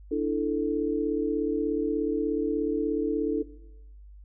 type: chord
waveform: sine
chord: D suspended second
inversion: none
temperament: just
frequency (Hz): 293.7 / 330.4 / 440.5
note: D4 / E4 / A4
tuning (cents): 0 / +4 / +2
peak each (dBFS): -28 / -30 / -28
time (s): 0.11-3.43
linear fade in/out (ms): 10
effects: noise-tail reverb RT60 0.9 s tail -18 dB re dry + added 50 Hz sine -45 dBFS peak until 4.24 s